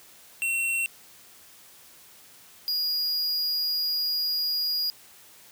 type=tone pair in turn; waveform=square; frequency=2720 / 4869 Hz; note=F7 / D#8; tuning=-46 / -38 cents; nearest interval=minor seventh; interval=1008 cents; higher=second; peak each=-25 dBFS; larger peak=neither; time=0.42-0.86 / 2.68-4.9 s; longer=second; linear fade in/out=0 ms; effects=white hiss -52 dBFS RMS until 5.51 s + high-pass 60 Hz 12 dB/octave